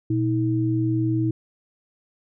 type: tone pair together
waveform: sine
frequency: 119.86 / 320 Hz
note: A#2 / D#4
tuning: +49 / +49 cents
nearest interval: octave + perfect fourth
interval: 1700 cents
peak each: -22 dBFS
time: 0.1-1.31 s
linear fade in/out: 5 ms
effects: none